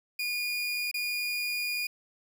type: tone with dropouts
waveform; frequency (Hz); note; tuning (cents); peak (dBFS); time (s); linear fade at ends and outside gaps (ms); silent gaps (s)
30% pulse; 2437; D#7; -37; -27; 0.19-1.87; 5; 0.914-0.941
effects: none